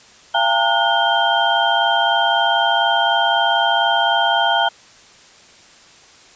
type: tone cluster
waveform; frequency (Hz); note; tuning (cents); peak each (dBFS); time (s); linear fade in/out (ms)
sine; 683 / 806 / 910 / 1448 / 3158; F5 / G5 / A#5 / F#6 / G7; -39 / +48 / -42 / -38 / +12; -20; 0.34-4.69; 10
effects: white hiss -46 dBFS RMS until 6.35 s + resampled to 16000 Hz